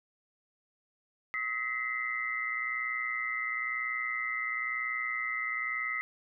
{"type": "tone cluster", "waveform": "sine", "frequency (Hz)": [1280, 1940, 2061], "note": ["D#6", "B6", "C7"], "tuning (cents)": [49, -31, -27], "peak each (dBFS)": [-38, -37, -33], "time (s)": [1.34, 6.01], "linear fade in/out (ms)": 0, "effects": []}